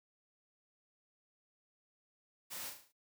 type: noise with echo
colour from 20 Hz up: white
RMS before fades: -45 dBFS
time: 2.5-2.71 s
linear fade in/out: 20 ms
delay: 36 ms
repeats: 6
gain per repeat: -5 dB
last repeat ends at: 2.926 s
effects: noise-tail reverb RT60 0.1 s tail -19 dB re dry + high-pass 100 Hz 12 dB/octave